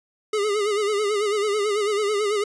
square tone with vibrato, 415.2 Hz, G#4, in tune, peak -21 dBFS, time 0.33-2.44 s, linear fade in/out 5 ms, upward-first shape sine, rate 9.1 Hz, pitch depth 74 cents each way, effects resampled to 22050 Hz

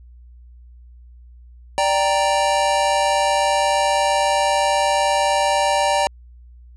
square chord, G minor, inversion second, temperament equal, 587.3 / 784 / 932.3 Hz, D5 / G5 / Bb5, 0 / 0 / 0 cents, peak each -21 dBFS, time 1.78-6.07 s, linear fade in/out 0 ms, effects added 60 Hz sine -41 dBFS peak until 6.76 s + resampled to 24000 Hz

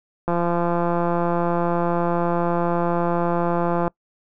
click train, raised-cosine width 1 ms, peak -9 dBFS, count 620, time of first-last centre 0.28-3.879 s, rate 172 Hz, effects noise-tail reverb RT60 0.1 s tail -25 dB re dry

